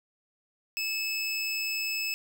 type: tone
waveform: 25% pulse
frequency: 2605 Hz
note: E7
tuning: 21 cents flat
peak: -25 dBFS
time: 0.77-2.14 s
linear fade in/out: 0 ms
effects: none